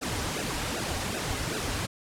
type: noise with flanger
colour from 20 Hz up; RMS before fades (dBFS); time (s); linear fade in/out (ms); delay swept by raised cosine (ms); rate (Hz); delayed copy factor
pink; -31; 0.01-1.87; 20; 0.9 to 5.9; 2.6; -0.9
effects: low-pass 10000 Hz 12 dB/octave